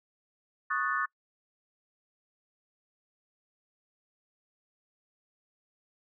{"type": "chord", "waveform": "sine", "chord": "D# half-diminished seventh", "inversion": "third", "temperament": "equal", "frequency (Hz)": [1108.7, 1244.5, 1480, 1760], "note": ["C#6", "D#6", "F#6", "A6"], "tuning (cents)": [0, 0, 0, 0], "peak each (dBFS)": -33, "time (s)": [0.7, 1.06], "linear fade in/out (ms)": 10, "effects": ["noise-tail reverb RT60 0.1 s tail -26 dB re dry"]}